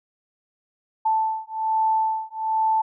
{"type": "beating tone pair", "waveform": "sine", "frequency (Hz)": [880, 881.2], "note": ["A5", "A5"], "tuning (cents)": [0, 2], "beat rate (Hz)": 1.2, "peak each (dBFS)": -23, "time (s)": [1.05, 2.82], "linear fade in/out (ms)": 10, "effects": []}